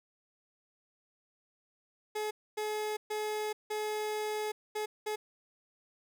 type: tone bursts at uneven times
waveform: 30% pulse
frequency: 425.7 Hz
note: G#4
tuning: 43 cents sharp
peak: -30 dBFS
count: 6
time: 2.15-2.31 / 2.57-2.97 / 3.1-3.53 / 3.7-4.52 / 4.75-4.86 / 5.06-5.16 s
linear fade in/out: 10 ms
effects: none